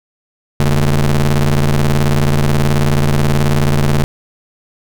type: ring-modulated tone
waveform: 35% pulse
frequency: 75.7 Hz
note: D#2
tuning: 47 cents flat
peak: -5 dBFS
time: 0.6-4.04 s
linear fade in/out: 0 ms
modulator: 66.4 Hz
effects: none